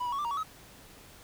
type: tone with pitch steps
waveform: triangle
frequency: 986 / 967 / 1111 / 1181 / 938 / 1129 / 1276 Hz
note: B5 / B5 / C#6 / D6 / A#5 / C#6 / D#6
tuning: -3 / -37 / +4 / +9 / +11 / +31 / +43 cents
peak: -28 dBFS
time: 0-0.434 s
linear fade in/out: 10 ms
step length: 62 ms
effects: pink hiss -53 dBFS RMS until 1.23 s